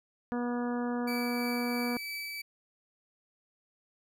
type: harmonic tone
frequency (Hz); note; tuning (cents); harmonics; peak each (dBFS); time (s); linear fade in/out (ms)
242.2; B3; -34; 1 / 2 / 3 / 4 / 5 / 6 / 7; -31 / -37 / -41 / -43 / -45 / -47 / -48; 0.32-1.97; 0
type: tone with tremolo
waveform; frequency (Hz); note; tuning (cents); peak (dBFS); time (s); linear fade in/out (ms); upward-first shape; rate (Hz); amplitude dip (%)
30% pulse; 2304; D7; -34; -33; 1.07-2.42; 10; triangle; 3; 25
effects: none